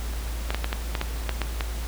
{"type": "clicks", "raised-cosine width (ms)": 0.3, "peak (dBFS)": -10, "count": 9, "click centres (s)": [0.505, 0.546, 0.644, 0.729, 0.952, 1.014, 1.293, 1.417, 1.608], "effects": ["added 56 Hz sine -28 dBFS peak until 1.87 s", "pink hiss -39 dBFS RMS until 1.87 s"]}